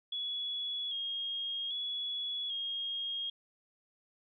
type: tone with vibrato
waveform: sine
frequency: 3318 Hz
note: G#7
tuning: 2 cents flat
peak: -34 dBFS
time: 0.12-3.3 s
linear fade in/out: 5 ms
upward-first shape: square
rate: 0.63 Hz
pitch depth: 34 cents each way
effects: none